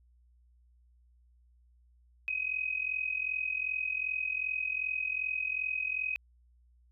sine tone with amplitude modulation, 2524 Hz, D#7, 24 cents sharp, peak -27 dBFS, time 2.28-6.16 s, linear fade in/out 0 ms, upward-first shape sine, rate 42.6 Hz, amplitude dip 80%, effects added 60 Hz sine -61 dBFS peak until 6.91 s

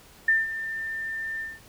sine tone with ADSR envelope, 1793 Hz, A6, 32 cents sharp, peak -16 dBFS, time 0.28-1.6 s, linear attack 5 ms, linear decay 180 ms, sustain -13 dB, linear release 200 ms, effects pink hiss -52 dBFS RMS until 1.68 s

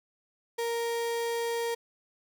35% pulse tone, 466.2 Hz, A#4, in tune, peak -27 dBFS, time 0.58-1.75 s, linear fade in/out 10 ms, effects none

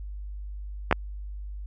clicks, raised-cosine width 0.5 ms, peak -4 dBFS, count 2, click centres 0.912 / 0.926 s, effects added 50 Hz sine -34 dBFS peak until 1.66 s

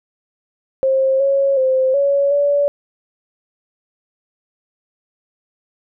sine tone with pitch steps, 532 / 550 / 522 / 561 / 573 Hz, C5 / C#5 / C5 / C#5 / D5, +29 / -14 / -4 / +21 / -43 cents, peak -12 dBFS, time 0.83-2.68 s, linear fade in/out 0 ms, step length 370 ms, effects none

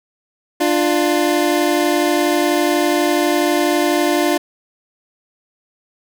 25% pulse tone pair together, 297.1 / 349.2 Hz, D4 / F4, +20 / 0 cents, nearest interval minor third, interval 280 cents, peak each -13 dBFS, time 0.6-4.38 s, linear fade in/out 10 ms, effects none

